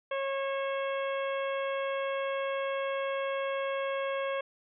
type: harmonic tone with a mistuned harmonic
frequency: 546 Hz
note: C#5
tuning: 26 cents flat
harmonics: 1 / 2 / 3 / 4 / 5 / 6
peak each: -31 / -37 / -41 / -43 / -45 / -47 dBFS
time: 0.11-4.41 s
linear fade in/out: 5 ms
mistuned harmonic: 5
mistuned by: -33 cents
effects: none